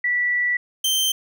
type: tone pair in turn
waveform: sine / sawtooth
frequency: 1958 / 3123 Hz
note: B6 / G7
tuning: -15 / -7 cents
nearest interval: minor sixth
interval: 808 cents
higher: second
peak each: -18 / -15 dBFS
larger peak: second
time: 0.04-0.57 / 0.84-1.12 s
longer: first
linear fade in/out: 5 ms
effects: none

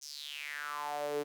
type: tone with high-pass filter sweep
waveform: sawtooth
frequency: 146.83 Hz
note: D3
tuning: in tune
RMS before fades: -39 dBFS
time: 0.01-1.24 s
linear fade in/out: 20 ms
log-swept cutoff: 6100 to 370 Hz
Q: 5.7
effects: none

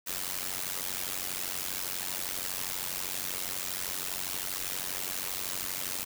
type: noise with amplitude modulation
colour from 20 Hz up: white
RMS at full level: -31 dBFS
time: 0.06-6.05 s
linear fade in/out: 20 ms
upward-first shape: sine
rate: 92.5 Hz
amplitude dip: 90%
effects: none

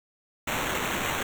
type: noise with sample-and-hold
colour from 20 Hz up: white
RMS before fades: -29 dBFS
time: 0.47-1.23 s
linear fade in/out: 5 ms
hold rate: 4900 Hz
effects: none

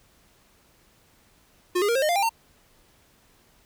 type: tone with pitch steps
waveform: square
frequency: 359 / 410 / 468.3 / 534.8 / 610.8 / 697.6 / 796.7 / 909.9 Hz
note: F4 / G#4 / A#4 / C5 / D#5 / F5 / G5 / A#5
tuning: +48 / -22 / +8 / +38 / -32 / -2 / +28 / -42 cents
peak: -21 dBFS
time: 1.75-2.294 s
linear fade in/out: 10 ms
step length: 68 ms
effects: pink hiss -60 dBFS RMS until 3.65 s

